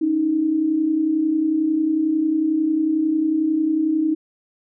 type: tone pair together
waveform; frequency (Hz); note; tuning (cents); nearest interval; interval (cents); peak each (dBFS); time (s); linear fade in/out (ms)
sine; 284.1 / 315.2; C#4 / D#4; +43 / +23; major second; 180; -25 / -17; 0.01-4.15; 10
effects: none